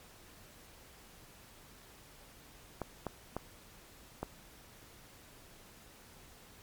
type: clicks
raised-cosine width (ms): 1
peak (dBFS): -22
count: 4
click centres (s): 2.817 / 3.067 / 3.366 / 4.23
effects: pink hiss -57 dBFS RMS until 6.62 s + MP3 96 kbps